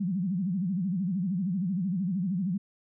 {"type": "tone with vibrato", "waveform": "sine", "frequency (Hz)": 185, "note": "F#3", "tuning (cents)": 0, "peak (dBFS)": -26, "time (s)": [0, 2.58], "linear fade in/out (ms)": 10, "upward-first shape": "sine", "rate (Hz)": 13, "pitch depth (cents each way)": 180, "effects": []}